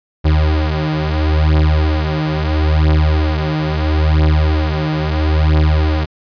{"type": "beating tone pair", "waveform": "35% pulse", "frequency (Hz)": [76.9, 77.65], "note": ["D#2", "D#2"], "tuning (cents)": [-20, -3], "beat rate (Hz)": 0.75, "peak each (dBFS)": -13, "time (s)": [0.24, 6.06], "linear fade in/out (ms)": 20, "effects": ["resampled to 11025 Hz"]}